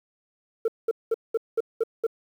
sine tone bursts, 451.9 Hz, A4, 46 cents sharp, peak -17 dBFS, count 7, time 0.65-2.067 s, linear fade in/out 5 ms, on 31 ms, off 200 ms, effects tanh soft clip ceiling -19 dBFS + 9-bit

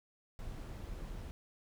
brown noise, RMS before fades -44 dBFS, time 0.39-1.31 s, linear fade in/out 0 ms, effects none

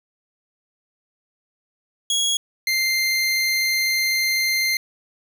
25% pulse tone pair in turn, 3322 / 2092 Hz, G#7 / C7, 0 / -1 cents, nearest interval minor sixth, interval 801 cents, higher first, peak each -15 dBFS, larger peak neither, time 2.1-2.37 / 2.67-4.77 s, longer second, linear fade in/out 2 ms, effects none

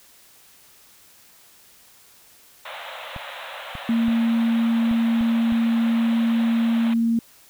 pink band-pass noise, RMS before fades -36 dBFS, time 2.65-6.94 s, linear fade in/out 5 ms, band 520 to 3900 Hz, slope 96 dB/octave
clicks, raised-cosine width 5 ms, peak -23 dBFS, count 6, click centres 3.163 / 3.753 / 4.082 / 4.913 / 5.21 / 5.523 s
sine tone, 230 Hz, A#3, 23 cents flat, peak -17 dBFS, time 3.89-7.19 s, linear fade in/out 2 ms
effects white hiss -52 dBFS RMS until 7.49 s

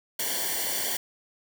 white noise with comb filter, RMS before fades -29 dBFS, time 0.19-0.97 s, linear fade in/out 5 ms, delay 0.78 ms, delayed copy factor -0.95, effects none

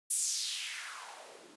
blue noise with band-pass filter sweep, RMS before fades -38 dBFS, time 0.1-1.56 s, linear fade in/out 10 ms, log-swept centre 10000 to 270 Hz, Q 2.6, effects resampled to 24000 Hz

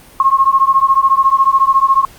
sine beating tone pair, 1073 / 1087 Hz, C6 / C#6, +43 / -34 cents, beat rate 14 Hz, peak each -11 dBFS, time 0.2-2.05 s, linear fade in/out 2 ms, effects pink hiss -41 dBFS RMS until 2.18 s + Opus 32 kbps

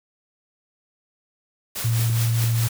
white noise with tremolo, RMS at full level -28 dBFS, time 1.75-2.69 s, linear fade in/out 10 ms, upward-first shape triangle, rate 4.8 Hz, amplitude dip 60%
sine tone, 115.2 Hz, A#2, 20 cents flat, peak -18 dBFS, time 1.84-2.68 s, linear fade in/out 10 ms
clicks, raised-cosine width 3 ms, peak -22 dBFS, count 3, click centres 1.995 / 2.098 / 2.441 s
effects none

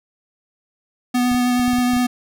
square tone with vibrato, 246.9 Hz, B3, in tune, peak -16 dBFS, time 1.14-2.07 s, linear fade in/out 10 ms, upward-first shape sine, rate 9.5 Hz, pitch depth 12 cents each way
clicks, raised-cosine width 5 ms, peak -21 dBFS, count 8, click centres 1.316 / 1.346 / 1.596 / 1.68 / 1.734 / 1.786 / 1.935 / 1.966 s
effects none

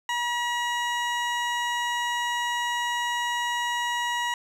20% pulse tone, 960 Hz, B5, 49 cents flat, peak -20 dBFS, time 0.09-4.34 s, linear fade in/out 2 ms, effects low-pass 7000 Hz 12 dB/octave + 8-bit

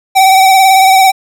square tone with vibrato, 765 Hz, G5, 42 cents flat, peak -4 dBFS, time 0.15-1.12 s, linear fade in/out 20 ms, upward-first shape sine, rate 18 Hz, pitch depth 33 cents each way, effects none

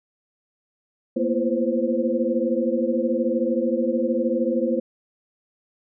sine tone cluster, 230.5 / 243.7 / 338.3 / 509 / 528 Hz, A#3 / B3 / E4 / C5 / C5, -19 / -23 / +45 / -48 / +16 cents, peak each -26 dBFS, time 1.16-4.8 s, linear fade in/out 10 ms, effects none

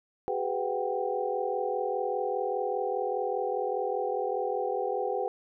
sine tone cluster, 379.5 / 419.3 / 501 / 741 / 786 Hz, F#4 / G#4 / B4 / F#5 / G5, +44 / +17 / +25 / +2 / +4 cents, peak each -35 / -34 / -32 / -36 / -34 dBFS, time 0.28-5.28 s, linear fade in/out 0 ms, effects none

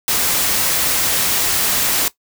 white noise, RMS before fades -17 dBFS, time 0.08-2.08 s, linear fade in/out 0 ms, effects noise-tail reverb RT60 0.1 s tail -17 dB re dry

